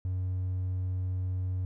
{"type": "tone", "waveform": "triangle", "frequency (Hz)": 92.5, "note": "F#2", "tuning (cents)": 0, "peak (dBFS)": -26, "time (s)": [0.05, 1.65], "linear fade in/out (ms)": 0, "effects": ["tanh soft clip ceiling -23 dBFS"]}